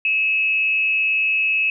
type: tone with amplitude modulation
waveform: sine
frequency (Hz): 2591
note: E7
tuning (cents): -30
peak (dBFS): -14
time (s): 0.05-1.7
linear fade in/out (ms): 2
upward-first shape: sine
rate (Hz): 218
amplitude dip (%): 45
effects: none